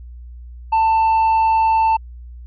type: tone with tanh clipping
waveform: triangle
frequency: 890 Hz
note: A5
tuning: 20 cents sharp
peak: -13 dBFS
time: 0.72-1.97 s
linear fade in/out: 10 ms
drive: 8 dB
effects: added 60 Hz sine -33 dBFS peak until 2.46 s